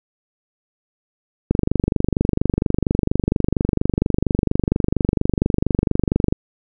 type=click train; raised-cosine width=3 ms; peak=-3 dBFS; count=118; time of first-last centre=1.51-6.325 s; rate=24.3 Hz; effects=none